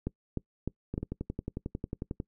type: two click trains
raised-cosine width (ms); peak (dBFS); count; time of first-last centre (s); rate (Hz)
3; -21 / -18; 15 / 4; 0.94-2.201 / 0.07-0.979; 11.1 / 3.3
effects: noise-tail reverb RT60 0.1 s tail -23 dB re dry